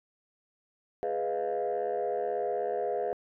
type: chord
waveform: sine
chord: F half-diminished seventh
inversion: first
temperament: equal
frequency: 415.3 / 493.9 / 622.3 / 698.5 Hz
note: Ab4 / Cb5 / Eb5 / F5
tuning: 0 / 0 / 0 / 0 cents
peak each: -32 / -32 / -35 / -32 dBFS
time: 1.03-3.13 s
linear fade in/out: 0 ms
effects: tanh soft clip ceiling -23 dBFS